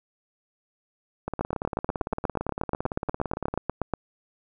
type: two click trains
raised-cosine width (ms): 1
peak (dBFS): -11 / -15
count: 22 / 41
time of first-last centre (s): 1.41-3.937 / 1.28-3.54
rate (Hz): 8.31 / 17.7
effects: none